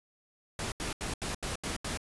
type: noise bursts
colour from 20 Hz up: pink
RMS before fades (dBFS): -35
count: 7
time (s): 0.59-1.974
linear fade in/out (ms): 2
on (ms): 130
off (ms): 79
effects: resampled to 24000 Hz